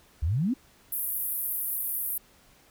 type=exponential sweep; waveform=sine; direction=up; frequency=67.2 to 280.3 Hz; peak=-23 dBFS; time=0.22-0.54 s; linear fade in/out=10 ms
type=band-pass noise; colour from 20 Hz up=white; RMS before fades=-31 dBFS; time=0.92-2.18 s; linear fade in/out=5 ms; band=11000 to 15000 Hz; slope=48 dB/octave
effects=pink hiss -59 dBFS RMS until 2.7 s